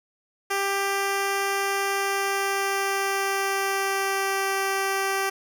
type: tone with pitch glide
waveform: 10% pulse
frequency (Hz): 394.9 to 389.5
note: G4 to G4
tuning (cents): +13 to -11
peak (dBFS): -15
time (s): 0.5-5.3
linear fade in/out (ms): 10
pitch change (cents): -24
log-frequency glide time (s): 1.86-4.56
effects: none